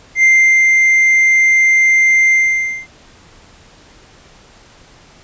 triangle tone with ADSR envelope, 2092 Hz, C7, 1 cent flat, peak -4 dBFS, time 0.15-2.87 s, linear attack 83 ms, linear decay 400 ms, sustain -2 dB, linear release 550 ms, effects pink hiss -44 dBFS RMS until 5.23 s + resampled to 16000 Hz

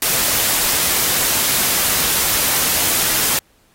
white noise, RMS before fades -17 dBFS, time 0.02-3.39 s, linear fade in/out 2 ms, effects pink hiss -57 dBFS RMS until 3.74 s + AAC 48 kbps

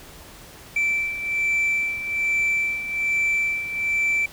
sine beating tone pair, 2331 / 2332.2 Hz, D7 / D7, -14 / -13 cents, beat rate 1.2 Hz, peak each -25 / -20 dBFS, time 0.76-4.26 s, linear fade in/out 5 ms, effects tanh soft clip ceiling -17 dBFS + pink hiss -44 dBFS RMS until 4.32 s

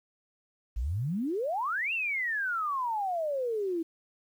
sine exponential two-way sweep, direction up then down, 51 to 2794 to 319.7 Hz, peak -28 dBFS, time 0.76-3.83 s, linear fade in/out 10 ms, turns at 1.93 s, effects 10-bit

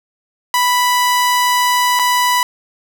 sawtooth tone with dropouts, 987.8 Hz, B5, in tune, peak -8 dBFS, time 0.54-2.43 s, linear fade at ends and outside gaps 1 ms, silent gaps 1.991-1.995 s, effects none

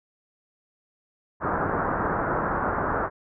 white low-pass noise, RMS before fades -26 dBFS, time 1.4-3.1 s, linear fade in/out 50 ms, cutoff 1500 Hz, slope 48 dB/octave, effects none

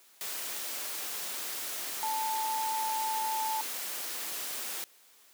sine tone in noise, 880 Hz, A5, in tune, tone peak -30 dBFS, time 2.03-3.61 s, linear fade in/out 0 ms, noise white, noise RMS -37 dBFS, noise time 0.21-4.84 s, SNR +4 dB, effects white hiss -60 dBFS RMS until 5.33 s + high-pass 300 Hz 12 dB/octave

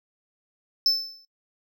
triangle tone with exponential decay, 5274 Hz, E8, in tune, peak -14 dBFS, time 0.86-1.25 s, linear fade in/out 1 ms, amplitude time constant 84 ms, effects noise-tail reverb RT60 0.1 s tail -21 dB re dry

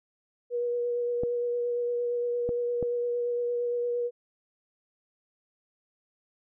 sine tone with vibrato, 481.5 Hz, B4, 44 cents flat, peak -26 dBFS, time 0.5-4.11 s, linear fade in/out 50 ms, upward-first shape sine, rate 8.7 Hz, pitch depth 13 cents each way
clicks, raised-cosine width 2 ms, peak -19 dBFS, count 3, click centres 1.235 / 2.491 / 2.827 s
effects none

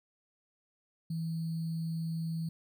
sine tone with sample-and-hold, 163.4 Hz, E3, 15 cents flat, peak -32 dBFS, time 1.1-2.49 s, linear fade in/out 5 ms, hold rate 4410 Hz, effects none

